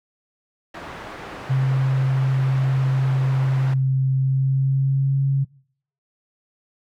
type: low-pass noise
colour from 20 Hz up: white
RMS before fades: -36 dBFS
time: 0.74-3.74 s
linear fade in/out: 5 ms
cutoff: 1400 Hz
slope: 12 dB/octave
type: tone with pitch glide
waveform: sine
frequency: 132.7 to 136.9 Hz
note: C3 to C#3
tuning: +25 to -21 cents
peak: -16 dBFS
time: 1.49-5.45 s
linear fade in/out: 20 ms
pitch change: +54 cents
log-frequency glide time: 4.13-5.23 s
effects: noise-tail reverb RT60 0.6 s tail -23 dB re dry